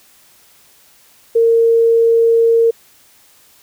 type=tone; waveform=sine; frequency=459.4 Hz; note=A#4; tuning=25 cents flat; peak=-8 dBFS; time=1.35-2.71 s; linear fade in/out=10 ms; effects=white hiss -49 dBFS RMS until 3.62 s